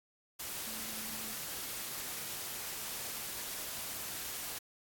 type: tone in noise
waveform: sine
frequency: 220 Hz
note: A3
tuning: in tune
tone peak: -52 dBFS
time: 0.66-1.35 s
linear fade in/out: 10 ms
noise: white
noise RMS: -41 dBFS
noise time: 0.39-4.59 s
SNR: -14 dB
effects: AAC 64 kbps